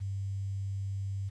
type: tone with quantisation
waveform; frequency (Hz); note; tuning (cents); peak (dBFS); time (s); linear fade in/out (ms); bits
sine; 98; G2; 0; -32; 0-1.3; 20; 10
effects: resampled to 24000 Hz